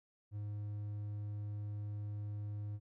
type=tone; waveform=triangle; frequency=103.83 Hz; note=G#2; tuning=in tune; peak=-37 dBFS; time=0.31-2.8 s; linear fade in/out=50 ms; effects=none